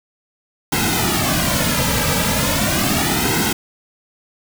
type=noise with flanger; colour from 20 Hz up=pink; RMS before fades=-18 dBFS; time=0.72-3.53 s; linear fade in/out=5 ms; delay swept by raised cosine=1.7 to 2.8 ms; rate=0.37 Hz; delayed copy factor=-0.9; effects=none